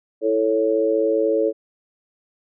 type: chord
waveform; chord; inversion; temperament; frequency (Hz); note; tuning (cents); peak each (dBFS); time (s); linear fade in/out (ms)
sine; A major; second; equal; 329.6 / 440 / 554.4; E4 / A4 / C#5; 0 / 0 / 0; -23 / -19 / -21; 0.21-1.53; 50
effects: none